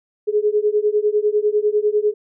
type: beating tone pair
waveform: sine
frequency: 415.3 / 425.3 Hz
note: G#4 / G#4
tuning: 0 / +41 cents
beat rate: 10 Hz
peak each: -18 dBFS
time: 0.27-2.14 s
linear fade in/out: 20 ms
effects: none